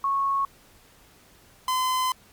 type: tone pair in turn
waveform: sine / 45% pulse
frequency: 1101 / 1023.8 Hz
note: C#6 / C6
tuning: -12 / -38 cents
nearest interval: minor second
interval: 126 cents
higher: first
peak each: -21 / -22 dBFS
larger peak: first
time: 0.04-0.45 / 1.68-2.12 s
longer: second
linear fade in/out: 2 ms
effects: pink hiss -55 dBFS RMS until 2.32 s + MP3 96 kbps